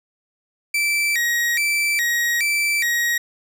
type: tone with vibrato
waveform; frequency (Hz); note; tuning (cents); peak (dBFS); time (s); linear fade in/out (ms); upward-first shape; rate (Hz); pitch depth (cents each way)
40% pulse; 2100; C7; +6; -17; 0.74-3.18; 5; square; 1.2; 180
effects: none